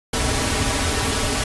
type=noise with comb filter; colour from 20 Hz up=pink; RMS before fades=-21 dBFS; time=0.13-1.44 s; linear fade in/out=5 ms; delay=5.7 ms; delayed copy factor=-0.8; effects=resampled to 24000 Hz

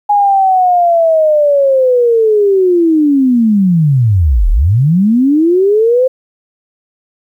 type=linear two-way sweep; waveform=sine; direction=down then up; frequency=830.6 to 34.65 to 525 Hz; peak=-6 dBFS; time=0.09-6.08 s; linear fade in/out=10 ms; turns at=4.5 s; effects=8-bit

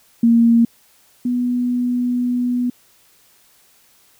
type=tone pair in turn; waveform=sine; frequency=232.4 / 245.8 Hz; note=A#3 / B3; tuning=-5 / -8 cents; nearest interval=minor second; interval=97 cents; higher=second; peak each=-9 / -16 dBFS; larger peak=first; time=0.23-0.65 / 1.25-2.7 s; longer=second; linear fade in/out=5 ms; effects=white hiss -54 dBFS RMS until 4.19 s

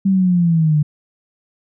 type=linear sweep; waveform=sine; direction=down; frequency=196 to 146.83 Hz; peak=-11 dBFS; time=0.05-0.83 s; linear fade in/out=10 ms; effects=none

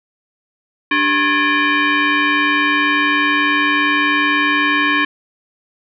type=tone with frequency modulation; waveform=sine; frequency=293.7 Hz; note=D4; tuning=in tune; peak=-12 dBFS; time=0.91-5.05 s; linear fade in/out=5 ms; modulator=688 Hz; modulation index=3.6; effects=none

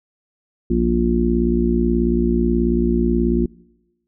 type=harmonic tone; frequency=58.4 Hz; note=A#1; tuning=4 cents sharp; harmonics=1 / 3 / 4 / 5 / 6; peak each=-21 / -22 / -19 / -29 / -20 dBFS; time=0.7-3.46 s; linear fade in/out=5 ms; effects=noise-tail reverb RT60 1.0 s tail -24 dB re dry

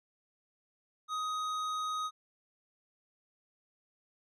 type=tone; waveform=square; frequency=1254 Hz; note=D#6; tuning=13 cents sharp; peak=-33 dBFS; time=1.08-2.11 s; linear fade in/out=50 ms; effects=low-pass 6000 Hz 12 dB/octave + MP3 96 kbps

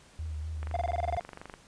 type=tone with vibrato; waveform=sine; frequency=77.78 Hz; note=D#2; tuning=in tune; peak=-33 dBFS; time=0.19-1.17 s; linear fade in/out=0 ms; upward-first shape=sine; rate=4 Hz; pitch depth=41 cents each way
type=click train; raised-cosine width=0.5 ms; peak=-27 dBFS; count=23; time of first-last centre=0.63-1.539 s; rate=24.2 Hz
type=tone bursts; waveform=triangle; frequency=698.5 Hz; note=F5; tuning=in tune; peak=-25 dBFS; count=10; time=0.74-1.197 s; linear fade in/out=2 ms; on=25 ms; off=23 ms
effects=pink hiss -57 dBFS RMS until 1.67 s + resampled to 22050 Hz

